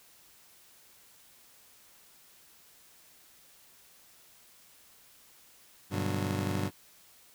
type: chord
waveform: 25% pulse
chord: G major seventh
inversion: none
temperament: just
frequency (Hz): 98 / 122.5 / 147 / 183.75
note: G2 / B2 / D3 / F#3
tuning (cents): 0 / -14 / +2 / -12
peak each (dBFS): -29 / -35 / -34 / -34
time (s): 5.9-6.71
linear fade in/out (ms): 50
effects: white hiss -59 dBFS RMS until 7.34 s